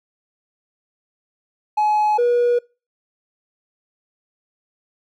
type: tone pair in turn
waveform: triangle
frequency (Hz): 847 / 482.4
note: G#5 / B4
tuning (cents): +34 / -41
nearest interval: minor seventh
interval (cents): 975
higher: first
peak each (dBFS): -12 / -11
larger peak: second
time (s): 1.77-2.18 / 2.18-2.59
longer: neither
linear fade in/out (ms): 10
effects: noise-tail reverb RT60 0.3 s tail -26 dB re dry + tanh soft clip ceiling -9 dBFS